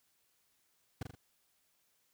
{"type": "noise with echo", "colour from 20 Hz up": "brown", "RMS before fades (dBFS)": -37, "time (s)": [1.01, 1.03], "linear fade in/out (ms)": 5, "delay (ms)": 41, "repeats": 3, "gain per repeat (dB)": -5, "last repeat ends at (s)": 1.153, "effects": ["white hiss -75 dBFS RMS until 2.13 s"]}